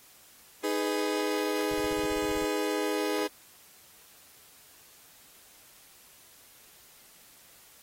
35% pulse chord, G# minor, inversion second, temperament just, 311.5 / 415.3 / 498.4 Hz, D#4 / G#4 / B4, +2 / 0 / +16 cents, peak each -30 / -29 / -32 dBFS, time 0.63-3.28 s, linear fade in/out 20 ms
brown noise bursts, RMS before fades -40 dBFS, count 12, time 1.71-2.446 s, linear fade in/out 2 ms, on 32 ms, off 32 ms
effects white hiss -56 dBFS RMS until 7.82 s + AAC 48 kbps

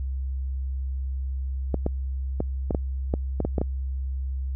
clicks, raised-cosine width 2 ms, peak -11 dBFS, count 10, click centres 1.743 / 1.864 / 2.404 / 2.708 / 2.748 / 3.139 / 3.403 / 3.45 / 3.582 / 3.615 s, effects added 66 Hz sine -26 dBFS peak until 4.55 s

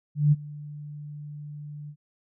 sine tone with ADSR envelope, 147.8 Hz, D3, 11 cents sharp, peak -14 dBFS, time 0.15-1.96 s, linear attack 170 ms, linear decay 32 ms, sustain -22 dB, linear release 70 ms, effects none

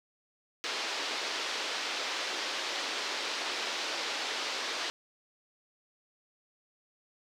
white band-pass noise, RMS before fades -35 dBFS, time 0.64-4.9 s, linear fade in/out 0 ms, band 310 to 5000 Hz, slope 24 dB/octave, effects none

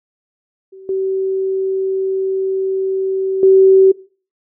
sine tone with level steps, 382.8 Hz, G4, 41 cents flat, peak -34 / -15 / -5 dBFS, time 0.72-3.92 s, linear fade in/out 10 ms, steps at 0.89 / 3.43 s, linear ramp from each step 2 ms, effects noise-tail reverb RT60 0.4 s tail -21 dB re dry

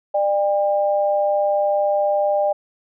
sine tone pair together, 599 / 801.2 Hz, D5 / G5, +34 / +38 cents, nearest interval perfect fourth, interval 504 cents, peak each -17 / -21 dBFS, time 0.14-2.53 s, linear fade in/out 10 ms, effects none

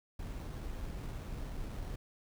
brown noise with sample-and-hold, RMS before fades -41 dBFS, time 0.19-1.96 s, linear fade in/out 5 ms, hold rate 4900 Hz, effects none

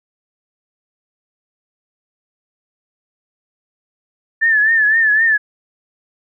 sine tone with vibrato, 1760 Hz, A6, in tune, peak -10 dBFS, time 4.41-5.38 s, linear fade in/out 20 ms, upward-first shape triangle, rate 3.9 Hz, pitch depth 92 cents each way, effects none

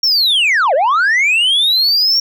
sine linear two-way sweep, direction down then up, 5588 to 500 to 5588 Hz, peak -7 dBFS, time 0.03-2.2 s, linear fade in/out 5 ms, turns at 0.74 s, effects tanh soft clip ceiling -9 dBFS

